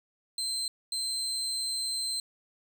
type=tone bursts at uneven times; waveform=30% pulse; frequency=4116 Hz; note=C8; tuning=29 cents flat; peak=-27 dBFS; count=2; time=0.38-0.68 / 0.92-2.2 s; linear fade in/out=2 ms; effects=none